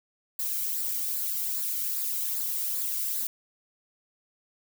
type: noise with flanger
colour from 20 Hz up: violet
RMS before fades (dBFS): -30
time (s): 0.39-3.27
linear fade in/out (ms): 2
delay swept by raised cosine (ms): 0.32 to 1.18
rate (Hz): 2.5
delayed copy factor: -0.5
effects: none